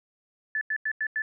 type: tone bursts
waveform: sine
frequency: 1741 Hz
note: A6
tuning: 19 cents flat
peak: -25 dBFS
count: 5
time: 0.55-1.22 s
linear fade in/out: 2 ms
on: 62 ms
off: 90 ms
effects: none